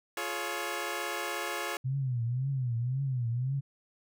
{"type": "chord", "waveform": "10% pulse", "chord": "Db major", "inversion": "first", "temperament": "equal with one note detuned", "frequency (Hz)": [349.2, 425, 554.4], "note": ["F4", "Ab4", "Db5"], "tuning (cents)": [0, 40, 0], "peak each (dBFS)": -29, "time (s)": [0.17, 1.77], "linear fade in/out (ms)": 2}
{"type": "tone with vibrato", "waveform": "sine", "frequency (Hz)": 126.5, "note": "B2", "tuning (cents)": 42, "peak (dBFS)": -28, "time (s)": [1.84, 3.61], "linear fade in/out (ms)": 20, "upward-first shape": "triangle", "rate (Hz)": 1.9, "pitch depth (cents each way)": 180}
{"effects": []}